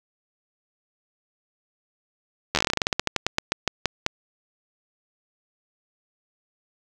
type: slowing click train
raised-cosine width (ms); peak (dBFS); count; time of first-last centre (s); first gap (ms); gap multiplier
0.2; -3; 23; 2.55-4.064; 11; 1.15
effects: none